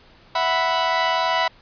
sawtooth chord, E suspended second, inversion none, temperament equal, 659.3 / 740 / 987.8 Hz, E5 / F#5 / B5, 0 / 0 / 0 cents, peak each -20 / -21 / -17 dBFS, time 0.35-1.48 s, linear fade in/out 5 ms, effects pink hiss -51 dBFS RMS until 1.61 s + resampled to 11025 Hz

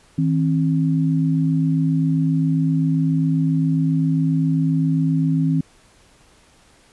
sine tone pair together, 159.8 / 267.3 Hz, D#3 / C4, +47 / +37 cents, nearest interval major sixth, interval 890 cents, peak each -17 / -20 dBFS, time 0.18-5.61 s, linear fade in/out 5 ms, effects pink hiss -53 dBFS RMS until 6.92 s + resampled to 24000 Hz

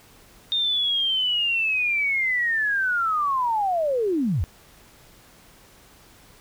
sine linear sweep, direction down, 3669 to 63.2 Hz, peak -20 dBFS, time 0.52-4.44 s, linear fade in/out 0 ms, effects pink hiss -52 dBFS RMS until 6.4 s

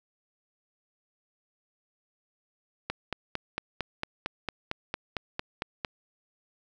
click train, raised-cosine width 0.3 ms, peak -14 dBFS, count 14, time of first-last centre 2.9-5.848 s, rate 4.41 Hz, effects none

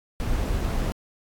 brown noise, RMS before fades -25 dBFS, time 0.2-0.92 s, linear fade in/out 0 ms, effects AAC 64 kbps

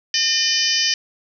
harmonic tone with a mistuned harmonic, 606 Hz, D#5, 46 cents flat, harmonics 3 / 4 / 5 / 6 / 7 / 8 / 9 / 10, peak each -26 / -28 / -23 / -32 / -31 / -21 / -23 / -24 dBFS, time 0.14-0.94 s, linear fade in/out 2 ms, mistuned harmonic 10, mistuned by -23 cents, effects none

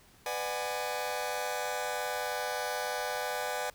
sawtooth chord, G# half-diminished seventh, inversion first, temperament just, 498.4 / 598 / 747.5 / 830.6 Hz, B4 / D5 / F#5 / G#5, +16 / +31 / +17 / 0 cents, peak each -34 dBFS, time 0.26-3.7 s, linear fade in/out 2 ms, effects pink hiss -60 dBFS RMS until 3.74 s

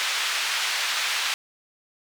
white band-pass noise, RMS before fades -26 dBFS, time 0-1.34 s, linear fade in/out 0 ms, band 1200 to 3900 Hz, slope 12 dB/octave, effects none

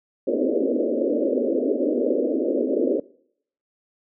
pink band-pass noise, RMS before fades -22 dBFS, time 0.27-3 s, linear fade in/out 5 ms, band 240 to 590 Hz, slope 96 dB/octave, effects noise-tail reverb RT60 0.7 s tail -24 dB re dry

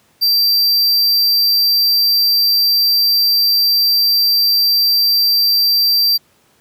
square tone, 4699 Hz, D8, in tune, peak -11 dBFS, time 0.21-6.18 s, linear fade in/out 20 ms, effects pink hiss -55 dBFS RMS until 6.6 s + high-pass 100 Hz 12 dB/octave

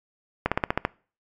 slowing click train, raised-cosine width 0.5 ms, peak -6 dBFS, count 7, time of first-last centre 0.46-0.851 s, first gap 56 ms, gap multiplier 1.06, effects noise-tail reverb RT60 0.4 s tail -23 dB re dry + MP3 96 kbps

